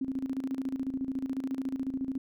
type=tone with tremolo; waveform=sine; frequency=265.5 Hz; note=C4; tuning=25 cents sharp; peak=-28 dBFS; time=0.01-2.18 s; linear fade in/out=5 ms; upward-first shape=square; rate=14 Hz; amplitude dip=70%; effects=none